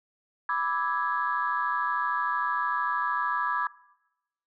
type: chord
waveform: sine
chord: E dominant seventh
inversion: second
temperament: equal with one note detuned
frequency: 987.8 / 1174.7 / 1307.9 / 1661.2 Hz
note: B5 / D6 / E6 / G#6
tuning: 0 / 0 / -14 / 0 cents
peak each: -30 / -29 / -33 / -30 dBFS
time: 0.49-3.67 s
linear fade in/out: 2 ms
effects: noise-tail reverb RT60 0.9 s tail -20 dB re dry + tanh soft clip ceiling -15 dBFS